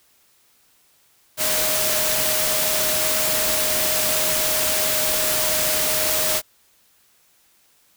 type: tone in noise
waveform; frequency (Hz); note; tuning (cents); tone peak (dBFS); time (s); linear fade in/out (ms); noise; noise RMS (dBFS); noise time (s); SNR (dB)
sine; 622.3; D#5; 0; -28; 1.37-6.42; 50; white; -21; 1.37-6.42; -10
effects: white hiss -59 dBFS RMS until 7.96 s

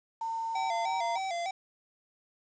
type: tone with pitch glide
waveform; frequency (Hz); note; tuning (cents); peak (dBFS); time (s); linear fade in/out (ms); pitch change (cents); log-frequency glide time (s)
sine; 906 to 932; A#5 to A#5; -50 to -1; -31; 0.21-1.18; 5; +49; 0.88-0.94
type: tone with vibrato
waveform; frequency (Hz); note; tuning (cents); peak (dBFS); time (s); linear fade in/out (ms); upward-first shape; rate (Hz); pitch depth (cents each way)
square; 726; F#5; -33; -32; 0.55-1.51; 5; square; 3.3; 95
effects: resampled to 16000 Hz + 9-bit

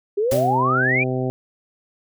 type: exponential sweep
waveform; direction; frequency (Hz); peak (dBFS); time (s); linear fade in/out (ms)
sine; up; 392 to 2459; -17; 0.17-1.04; 10
type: noise with exponential decay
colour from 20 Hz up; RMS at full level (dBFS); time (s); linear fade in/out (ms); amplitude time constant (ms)
white; -27; 0.31-0.62; 5; 67
type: harmonic tone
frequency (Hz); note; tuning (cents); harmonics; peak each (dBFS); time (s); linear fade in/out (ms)
128.5; C3; -31; 1 / 2 / 3 / 4 / 5 / 6; -24 / -26 / -26 / -30 / -31 / -34; 0.32-1.3; 0
effects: none

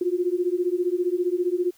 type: beating tone pair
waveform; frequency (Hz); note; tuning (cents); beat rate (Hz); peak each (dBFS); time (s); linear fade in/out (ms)
sine; 349.2 / 364.2; F4 / F#4; 0 / -27; 15; -24; 0.01-1.71; 5
effects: white hiss -58 dBFS RMS until 1.77 s

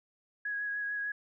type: tone with vibrato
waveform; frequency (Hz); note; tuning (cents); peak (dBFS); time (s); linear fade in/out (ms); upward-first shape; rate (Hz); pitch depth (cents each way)
sine; 1662; G#6; +1; -32; 0.45-1.12; 5; sine; 6.7; 17
effects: none

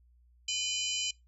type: harmonic tone with a mistuned harmonic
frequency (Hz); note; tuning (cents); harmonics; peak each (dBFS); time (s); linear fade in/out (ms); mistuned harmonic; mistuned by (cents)
812; G#5; -39; 3 / 4 / 5 / 6 / 7 / 8 / 9; -40 / -33 / -42 / -41 / -44 / -45 / -37; 0.48-1.11; 5; 4; -120
effects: noise-tail reverb RT60 0.2 s tail -22 dB re dry + added 60 Hz sine -60 dBFS peak until 1.27 s

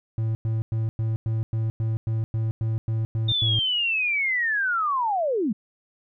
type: tone bursts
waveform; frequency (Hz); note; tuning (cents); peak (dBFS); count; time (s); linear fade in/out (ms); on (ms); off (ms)
triangle; 111.5; A2; +23; -20; 13; 0.18-3.59; 0; 170; 100
type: linear sweep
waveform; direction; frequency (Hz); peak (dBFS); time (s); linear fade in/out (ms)
sine; down; 3644 to 183.8; -21; 3.28-5.53; 10
effects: none

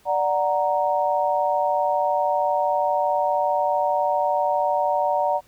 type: chord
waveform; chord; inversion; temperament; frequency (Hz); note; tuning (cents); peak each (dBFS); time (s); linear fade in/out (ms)
sine; D augmented; none; equal; 587.3 / 740 / 932.3; D5 / F#5 / A#5; 0 / 0 / 0; -23; 0.05-5.41; 50
effects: pink hiss -57 dBFS RMS until 5.47 s

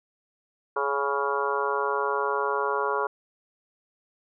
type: harmonic tone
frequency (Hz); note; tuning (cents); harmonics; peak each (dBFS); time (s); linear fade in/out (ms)
140; C#3; +18; 3 / 4 / 5 / 6 / 7 / 8 / 9 / 10; -29 / -33 / -39 / -34 / -30 / -30 / -39 / -32; 0.76-3.07; 5
effects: none

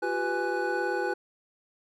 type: tone cluster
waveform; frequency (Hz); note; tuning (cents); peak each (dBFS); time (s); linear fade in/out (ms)
triangle; 350.5 / 388.3 / 496 / 830 / 1486; F4 / G4 / B4 / G#5 / F#6; +6 / -16 / +7 / -1 / +7; -31; 0.02-1.14; 10
effects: none

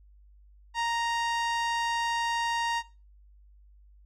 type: tone with low-pass filter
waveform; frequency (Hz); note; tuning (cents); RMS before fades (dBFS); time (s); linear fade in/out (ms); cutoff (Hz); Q
sawtooth; 932.3; A#5; 0; -29; 0.74-2.83; 50; 5800; 0.72
effects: noise-tail reverb RT60 0.3 s tail -18 dB re dry + added 50 Hz sine -53 dBFS peak until 4.05 s

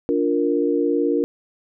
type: chord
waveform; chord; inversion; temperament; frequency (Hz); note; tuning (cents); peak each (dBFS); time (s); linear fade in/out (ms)
sine; Bb major; first; just; 291.4 / 349.6 / 466.2; D4 / F4 / Bb4; -13 / +2 / 0; -21 / -22 / -21; 0.09-1.24; 0
effects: none

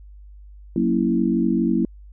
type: chord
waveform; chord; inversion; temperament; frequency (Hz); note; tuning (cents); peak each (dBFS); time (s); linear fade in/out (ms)
sine; F# dominant seventh; none; equal; 185 / 233.1 / 277.2 / 329.6; F#3 / A#3 / C#4 / E4; 0 / 0 / 0 / 0; -23 / -21 / -25 / -22; 0.76-1.85; 2
effects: added 50 Hz sine -40 dBFS peak until 2.12 s

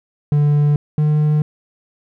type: tone pair in turn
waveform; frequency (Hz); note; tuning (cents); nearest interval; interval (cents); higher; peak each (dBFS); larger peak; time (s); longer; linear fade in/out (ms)
triangle; 146.83 / 151.05; D3 / D3; 0 / +49; unison; 49; second; -9 / -10; first; 0.32-0.76 / 0.98-1.42; neither; 2
effects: none

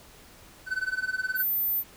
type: tone with tremolo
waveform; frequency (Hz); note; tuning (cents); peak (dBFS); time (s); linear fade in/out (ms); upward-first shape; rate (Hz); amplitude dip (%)
triangle; 1516; F#6; +42; -22; 0.66-1.45; 50; sine; 19; 90
type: tone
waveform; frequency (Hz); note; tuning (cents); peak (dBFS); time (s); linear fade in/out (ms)
sine; 14080; A9; 0; -24; 1.35-1.84; 50
effects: pink hiss -52 dBFS RMS until 1.96 s

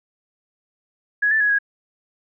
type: tone with pitch steps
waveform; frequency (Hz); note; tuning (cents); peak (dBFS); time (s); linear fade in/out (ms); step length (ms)
sine; 1673 / 1761 / 1675 / 1649; G#6 / A6 / G#6 / G#6; +12 / +1 / +14 / -13; -15; 1.22-1.588; 10; 92
effects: none

